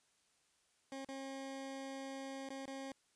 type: tone with dropouts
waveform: 20% pulse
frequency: 270 Hz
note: C#4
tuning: 45 cents flat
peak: -39 dBFS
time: 0.92-2.92 s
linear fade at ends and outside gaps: 1 ms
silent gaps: 1.047-1.087 / 2.489-2.503 / 2.657-2.678 s
effects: white hiss -75 dBFS RMS until 3.15 s + resampled to 22050 Hz